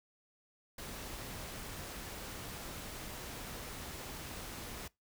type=noise; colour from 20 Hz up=pink; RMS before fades=-45 dBFS; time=0.78-4.88 s; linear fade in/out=5 ms; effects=noise-tail reverb RT60 0.2 s tail -23 dB re dry